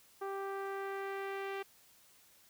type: tone with low-pass filter sweep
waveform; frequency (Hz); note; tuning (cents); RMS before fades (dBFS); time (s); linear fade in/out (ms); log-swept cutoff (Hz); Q
sawtooth; 392; G4; 0; -40; 0.21-1.63; 10; 1200 to 2600; 1.6
effects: white hiss -64 dBFS RMS until 2.49 s